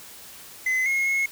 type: tone with pitch steps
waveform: triangle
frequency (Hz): 2036 / 2159 / 2172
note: C7 / C#7 / C#7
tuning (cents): -48 / -46 / -36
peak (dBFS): -19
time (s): 0.66-1.26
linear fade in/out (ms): 5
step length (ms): 200
effects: white hiss -44 dBFS RMS until 1.31 s